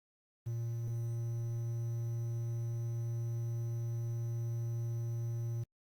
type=tone with quantisation; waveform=triangle; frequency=116.54 Hz; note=A#2; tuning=in tune; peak=-32 dBFS; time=0.46-5.64 s; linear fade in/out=10 ms; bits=10; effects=Opus 24 kbps